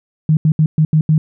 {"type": "tone bursts at uneven times", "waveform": "sine", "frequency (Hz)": 155.56, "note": "D#3", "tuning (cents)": 0, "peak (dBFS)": -8, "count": 6, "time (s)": [[0.29, 0.37], [0.45, 0.52], [0.59, 0.66], [0.78, 0.85], [0.93, 1.01], [1.09, 1.18]], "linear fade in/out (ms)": 2, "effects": []}